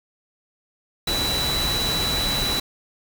sine tone in noise, 3951 Hz, B7, in tune, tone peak -23 dBFS, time 1.07-2.6 s, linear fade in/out 5 ms, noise pink, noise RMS -26 dBFS, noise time 1.07-2.6 s, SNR 0 dB, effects none

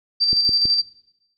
sine tone with tremolo, 4681 Hz, D8, 7 cents flat, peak -14 dBFS, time 0.2-0.82 s, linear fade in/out 20 ms, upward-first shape square, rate 12 Hz, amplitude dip 40%
click train, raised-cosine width 3 ms, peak -17 dBFS, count 3, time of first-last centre 0.33-0.655 s, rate 6.16 Hz
effects noise-tail reverb RT60 0.9 s tail -20 dB re dry

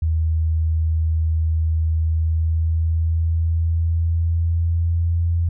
sine tone with pitch glide, 80.1 to 84.62 Hz, E2 to E2, -49 to +46 cents, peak -16 dBFS, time 0.02-5.49 s, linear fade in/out 5 ms, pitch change +95 cents, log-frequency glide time 1.98-5.24 s, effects none

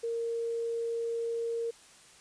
sine tone, 463.1 Hz, A#4, 11 cents flat, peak -30 dBFS, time 0.03-1.71 s, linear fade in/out 10 ms, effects white hiss -56 dBFS RMS until 2.2 s + resampled to 22050 Hz

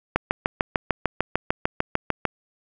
click train, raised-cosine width 0.5 ms, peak -4 dBFS, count 15, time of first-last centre 0.16-2.253 s, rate 6.69 Hz, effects none

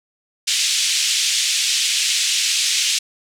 pink band-pass noise, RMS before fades -19 dBFS, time 0.47-2.99 s, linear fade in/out 10 ms, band 2700 to 8200 Hz, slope 24 dB/octave, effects none

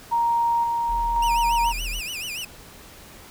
sine tone with tremolo, 935 Hz, A#5, 5 cents sharp, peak -18 dBFS, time 0.11-1.73 s, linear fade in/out 20 ms, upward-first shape square, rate 0.95 Hz, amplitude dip 30%
triangle tone, 40.67 Hz, E1, 23 cents flat, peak -26 dBFS, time 0.88-2.01 s, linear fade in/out 20 ms
sawtooth tone with vibrato, 2674 Hz, E7, 24 cents sharp, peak -26 dBFS, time 1.22-2.45 s, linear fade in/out 5 ms, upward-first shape sine, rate 7 Hz, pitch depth 200 cents each way
effects pink hiss -45 dBFS RMS until 3.3 s

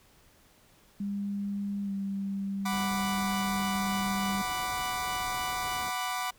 sine tone with pitch glide, 201.1 to 196.85 Hz, G3 to G3, +44 to +8 cents, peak -30 dBFS, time 1-4.42 s, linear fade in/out 5 ms, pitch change -36 cents, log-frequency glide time 1.84-1.91 s
sawtooth chord, B minor, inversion second, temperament equal, 740 / 987.8 / 1174.7 Hz, F#5 / B5 / D6, 0 / 0 / 0 cents, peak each -31 / -31 / -32 dBFS, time 2.65-6.31 s, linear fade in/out 10 ms
pink band-stop noise, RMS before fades -44 dBFS, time 2.71-5.91 s, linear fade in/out 20 ms, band 1600 to 4200 Hz, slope 48 dB/octave
effects pink hiss -61 dBFS RMS until 6.38 s

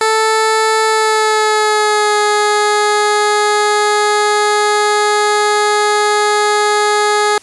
15% pulse tone with pitch glide, 439.9 to 418.3 Hz, A4 to G#4, 0 to +12 cents, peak -4 dBFS, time 0.01-7.38 s, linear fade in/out 2 ms, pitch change -88 cents, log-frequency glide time 0.85-2.17 s, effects white hiss -42 dBFS RMS until 7.42 s + resampled to 24000 Hz

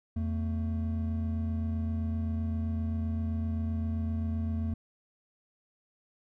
triangle tone pair together, 83.9 / 224 Hz, E2 / A3, +31 / +31 cents, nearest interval octave + perfect fourth, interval 1700 cents, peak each -28 / -32 dBFS, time 0.16-4.74 s, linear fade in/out 5 ms, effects none

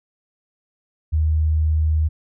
sine tone, 78 Hz, D#2, 5 cents sharp, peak -15 dBFS, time 1.12-2.09 s, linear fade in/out 20 ms, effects none

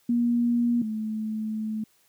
sine tone pair in turn, 238.2 / 217.1 Hz, A#3 / A3, +38 / -23 cents, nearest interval major second, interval 161 cents, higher first, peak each -20 / -27 dBFS, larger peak first, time 0.09-0.82 / 0.82-1.84 s, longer second, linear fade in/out 5 ms, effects white hiss -64 dBFS RMS until 2.08 s

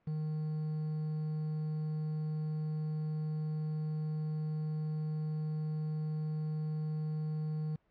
triangle tone with quantisation, 154.4 Hz, D#3, 13 cents flat, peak -31 dBFS, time 0.07-7.76 s, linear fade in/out 5 ms, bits 9, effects pink hiss -74 dBFS RMS until 7.9 s + low-pass 2000 Hz 12 dB/octave

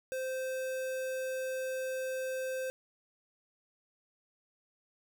square tone with notch filter, 520 Hz, C5, 11 cents flat, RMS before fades -36 dBFS, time 0.12-2.7 s, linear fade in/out 0 ms, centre 4100 Hz, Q 2, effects none

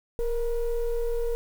triangle ring-modulated tone, 244.2 Hz, B3, 19 cents flat, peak -18 dBFS, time 0.19-1.35 s, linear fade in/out 0 ms, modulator 224 Hz, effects tanh soft clip ceiling -17 dBFS + 8-bit

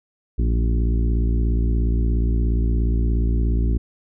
harmonic tone with a mistuned harmonic, 57 Hz, A#1, 38 cents flat, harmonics 1 / 2 / 3 / 4 / 5 / 6 / 7, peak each -17 / -26 / -32 / -31 / -32 / -35 / -38 dBFS, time 0.38-3.78 s, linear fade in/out 10 ms, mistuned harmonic 3, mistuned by +65 cents, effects none

